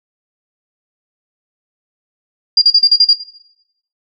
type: tone bursts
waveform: sine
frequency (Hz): 4800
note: D8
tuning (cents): +37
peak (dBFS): -4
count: 7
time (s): 2.57-3.133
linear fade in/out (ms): 5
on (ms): 47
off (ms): 39
effects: noise-tail reverb RT60 0.8 s tail -17 dB re dry